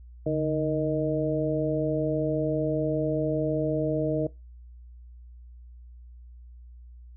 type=harmonic tone with a mistuned harmonic; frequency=155.56 Hz; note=D#3; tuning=in tune; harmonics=1 / 2 / 3 / 4; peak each=-29 / -29 / -29 / -29 dBFS; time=0.26-4.27 s; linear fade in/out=5 ms; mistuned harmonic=1; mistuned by=-120 cents; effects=noise-tail reverb RT60 0.2 s tail -20 dB re dry + added 60 Hz sine -44 dBFS peak until 7.16 s